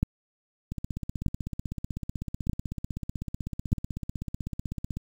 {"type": "two click trains", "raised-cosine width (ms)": 5, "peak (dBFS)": [-20, -11], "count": [69, 4], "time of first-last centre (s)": [[0.72, 4.97], [0.03, 3.729]], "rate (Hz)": [16, 0.811], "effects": ["8-bit"]}